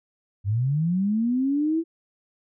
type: linear sweep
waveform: sine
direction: up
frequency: 94 to 335.3 Hz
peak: -20 dBFS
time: 0.44-1.84 s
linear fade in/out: 50 ms
effects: none